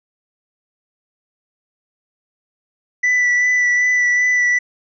triangle tone with vibrato, 1975.5 Hz, B6, in tune, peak -11 dBFS, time 3.03-4.59 s, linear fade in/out 10 ms, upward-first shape sine, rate 2.6 Hz, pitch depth 16 cents each way, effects resampled to 16000 Hz

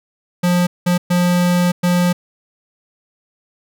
square tone bursts at uneven times, 177.1 Hz, F3, 24 cents sharp, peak -13 dBFS, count 4, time 0.43-0.67 / 0.86-0.98 / 1.1-1.72 / 1.83-2.13 s, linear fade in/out 10 ms, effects none

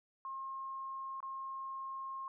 sine tone with dropouts, 1071 Hz, C6, 40 cents sharp, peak -40 dBFS, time 0.25-2.28 s, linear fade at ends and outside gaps 1 ms, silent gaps 1.204-1.228 s, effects none

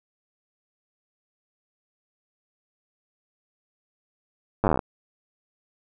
slowing click train, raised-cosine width 1 ms, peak -7 dBFS, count 13, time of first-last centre 4.64-4.792 s, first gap 9 ms, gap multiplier 1.06, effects none

